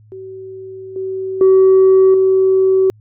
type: tone with level steps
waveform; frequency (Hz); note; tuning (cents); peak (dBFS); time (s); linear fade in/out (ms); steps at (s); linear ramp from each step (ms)
sine; 380; F#4; +46; -28 / -19 / -4 / -8; 0.12-2.9; 0; 0.96 / 1.41 / 2.14; 2
effects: tanh soft clip ceiling -4 dBFS + added 107 Hz sine -43 dBFS peak until 3 s